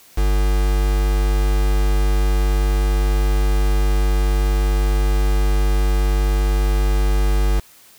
triangle tone with quantisation, 49.72 Hz, G1, 25 cents sharp, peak -12 dBFS, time 0.17-7.6 s, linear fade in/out 10 ms, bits 4, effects white hiss -48 dBFS RMS until 7.98 s

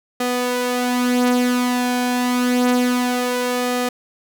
sawtooth tone with flanger, 247.5 Hz, B3, 4 cents sharp, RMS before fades -19 dBFS, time 0.2-3.89 s, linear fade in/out 5 ms, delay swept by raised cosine 1.6 to 5.3 ms, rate 0.28 Hz, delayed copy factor +0.55, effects none

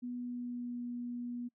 sine tone with pitch glide, 245.3 to 242.1 Hz, B3 to B3, -12 to -34 cents, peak -37 dBFS, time 0.02-1.49 s, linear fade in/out 20 ms, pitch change -22 cents, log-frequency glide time 0.12-0.82 s, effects noise-tail reverb RT60 0.1 s tail -23 dB re dry

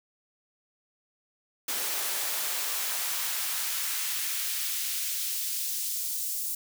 white noise with high-pass filter sweep, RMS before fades -31 dBFS, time 1.68-6.55 s, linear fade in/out 5 ms, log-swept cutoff 310 to 7100 Hz, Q 0.73, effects none

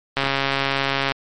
click train, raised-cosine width 0.3 ms, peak -4 dBFS, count 131, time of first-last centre 0.17-1.119 s, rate 137 Hz, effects MP3 48 kbps

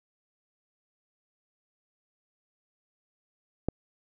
click, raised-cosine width 2 ms, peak -13 dBFS, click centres 3.686 s, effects none

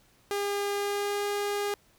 sawtooth tone with pitch glide, 404.7 to 408.2 Hz, G#4 to G#4, -45 to -30 cents, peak -24 dBFS, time 0.31-1.74 s, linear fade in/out 0 ms, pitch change +15 cents, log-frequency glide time 0.74-1.25 s, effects pink hiss -63 dBFS RMS until 1.98 s

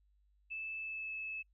sine tone with pitch glide, 2627 to 2604 Hz, E7 to E7, -7 to -22 cents, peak -39 dBFS, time 0.5-1.43 s, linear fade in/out 20 ms, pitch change -15 cents, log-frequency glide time 0.79-1.13 s, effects noise-tail reverb RT60 0.1 s tail -26 dB re dry + added 50 Hz sine -68 dBFS peak until 1.53 s

